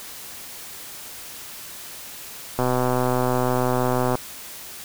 click train, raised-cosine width 1 ms, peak -8 dBFS, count 198, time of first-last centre 2.59-4.153 s, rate 126 Hz, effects white hiss -38 dBFS RMS until 4.84 s

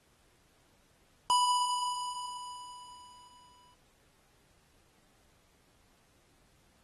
square tone with exponential decay, 987.8 Hz, B5, in tune, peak -23 dBFS, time 1.3-3.74 s, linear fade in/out 0 ms, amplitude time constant 530 ms, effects pink hiss -68 dBFS RMS until 6.83 s + AAC 32 kbps

